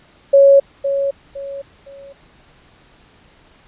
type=tone with echo; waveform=sine; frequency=554.4 Hz; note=C#5; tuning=in tune; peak=-5 dBFS; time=0.33-0.6 s; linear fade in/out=10 ms; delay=510 ms; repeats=3; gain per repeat=-10 dB; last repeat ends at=2.13 s; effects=pink hiss -50 dBFS RMS until 3.67 s + resampled to 8000 Hz